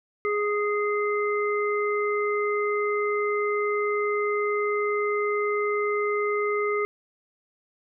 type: harmonic tone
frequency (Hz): 415.3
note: G#4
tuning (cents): 0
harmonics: 1 / 3 / 5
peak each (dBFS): -24 / -29 / -31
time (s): 0.25-6.85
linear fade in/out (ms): 0
effects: none